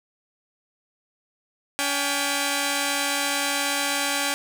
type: tone pair together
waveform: 5% pulse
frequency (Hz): 283.3 / 795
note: C#4 / G5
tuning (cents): +38 / +24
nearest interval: octave + tritone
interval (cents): 1786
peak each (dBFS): -14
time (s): 1.79-4.34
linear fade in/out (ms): 0
effects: none